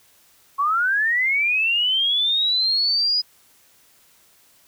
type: linear sweep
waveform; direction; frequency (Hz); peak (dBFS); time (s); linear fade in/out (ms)
sine; up; 1086 to 4978; -17; 0.58-3.22; 20
effects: white hiss -56 dBFS RMS until 4.67 s